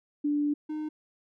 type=tone pair in turn; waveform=sine / triangle; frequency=292.8 / 306.6 Hz; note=D4 / D#4; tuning=-5 / -25 cents; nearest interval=minor second; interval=80 cents; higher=second; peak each=-24 / -29 dBFS; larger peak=first; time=0.24-0.54 / 0.69-0.89 s; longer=first; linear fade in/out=10 ms; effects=none